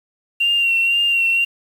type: tone with vibrato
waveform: sine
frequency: 2760 Hz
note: F7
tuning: 21 cents flat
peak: -13 dBFS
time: 0.4-1.45 s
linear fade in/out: 10 ms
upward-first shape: sine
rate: 2 Hz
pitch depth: 31 cents each way
effects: tanh soft clip ceiling -9 dBFS + 7-bit